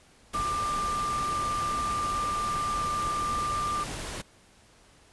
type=tone in noise; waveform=sine; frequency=1190 Hz; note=D6; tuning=22 cents sharp; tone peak=-27 dBFS; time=0.34-3.84 s; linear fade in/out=10 ms; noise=pink; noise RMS=-36 dBFS; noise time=0.33-4.22 s; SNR=+6 dB; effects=pink hiss -58 dBFS RMS until 5.12 s + resampled to 24000 Hz